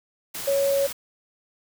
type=tone in noise; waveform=sine; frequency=555 Hz; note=C#5; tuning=2 cents sharp; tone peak=-19 dBFS; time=0.47-0.87 s; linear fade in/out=10 ms; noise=white; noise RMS=-33 dBFS; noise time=0.34-0.93 s; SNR=+11 dB; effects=none